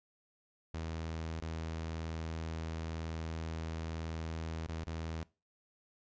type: tone with dropouts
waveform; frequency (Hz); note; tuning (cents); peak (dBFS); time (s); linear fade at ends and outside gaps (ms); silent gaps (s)
sawtooth; 81; E2; -30; -34; 0.74-5.23; 0; 1.4-1.424 / 4.666-4.687 / 4.84-4.871
effects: noise-tail reverb RT60 0.3 s tail -22 dB re dry + resampled to 16000 Hz